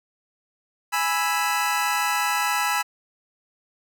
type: chord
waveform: 25% pulse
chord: E major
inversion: first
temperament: equal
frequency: 830.6 / 987.8 / 1318.5 Hz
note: G#5 / B5 / E6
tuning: 0 / 0 / 0 cents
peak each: -22 dBFS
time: 0.92-2.83 s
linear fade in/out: 20 ms
effects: none